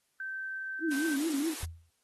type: tone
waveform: sine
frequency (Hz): 1551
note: G6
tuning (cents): -19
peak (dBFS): -35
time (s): 0.2-1.16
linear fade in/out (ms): 2
type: tone with vibrato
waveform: sine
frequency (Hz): 300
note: D4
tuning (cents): +37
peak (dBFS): -28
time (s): 0.8-1.55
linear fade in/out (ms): 50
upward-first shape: triangle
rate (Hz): 4.8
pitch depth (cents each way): 210
type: high-pass noise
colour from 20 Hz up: white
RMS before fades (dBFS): -40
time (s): 0.91-1.65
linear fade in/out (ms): 5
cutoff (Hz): 290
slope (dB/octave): 96
type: tone with exponential decay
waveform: sine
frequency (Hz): 82.7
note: E2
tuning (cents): +6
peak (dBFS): -30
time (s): 1.63-1.9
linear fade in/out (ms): 0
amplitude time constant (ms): 58
effects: white hiss -75 dBFS RMS until 2.03 s + AAC 32 kbps